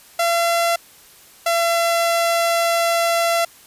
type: tone pair in turn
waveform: sawtooth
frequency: 680 / 676.7 Hz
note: F5 / E5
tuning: -46 / +45 cents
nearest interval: unison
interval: 9 cents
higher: first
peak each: -12 dBFS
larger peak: neither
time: 0.19-0.76 / 1.46-3.45 s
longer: second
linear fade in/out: 5 ms
effects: white hiss -47 dBFS RMS until 3.66 s + resampled to 32000 Hz